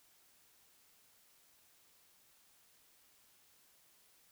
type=silence; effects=white hiss -68 dBFS RMS until 4.31 s